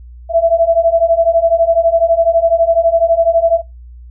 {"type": "beating tone pair", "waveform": "sine", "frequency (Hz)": [659.3, 671.3], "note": ["E5", "E5"], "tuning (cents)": [0, 31], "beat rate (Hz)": 12, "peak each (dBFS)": -11, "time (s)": [0.29, 3.62], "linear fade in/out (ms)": 50, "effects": ["noise-tail reverb RT60 0.2 s tail -22 dB re dry", "added 60 Hz sine -32 dBFS peak until 4.1 s"]}